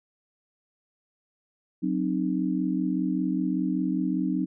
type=chord; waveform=sine; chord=C diminished; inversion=second; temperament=equal with one note detuned; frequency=185 / 261.6 / 306.7 Hz; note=Gb3 / C4 / Eb4; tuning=0 / 0 / -25 cents; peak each=-28 / -28 / -28 dBFS; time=1.82-4.46 s; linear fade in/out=20 ms; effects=none